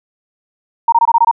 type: tone bursts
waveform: sine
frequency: 928 Hz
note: A#5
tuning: 8 cents flat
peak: -6 dBFS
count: 7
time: 0.88-1.313 s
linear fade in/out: 5 ms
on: 43 ms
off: 22 ms
effects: none